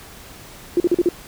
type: tone bursts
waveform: sine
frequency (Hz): 349.2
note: F4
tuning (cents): 0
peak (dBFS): -12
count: 5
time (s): 0.77-1.089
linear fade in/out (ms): 2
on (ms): 31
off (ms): 41
effects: pink hiss -41 dBFS RMS until 1.27 s